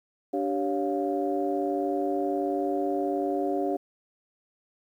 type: tone cluster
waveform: sine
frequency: 290.9 / 389.5 / 558 / 704 Hz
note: D4 / G4 / C#5 / F5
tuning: -16 / -11 / +11 / +14 cents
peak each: -29 / -29 / -32 / -31 dBFS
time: 0.33-3.77 s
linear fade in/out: 10 ms
effects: tanh soft clip ceiling -14 dBFS + 10-bit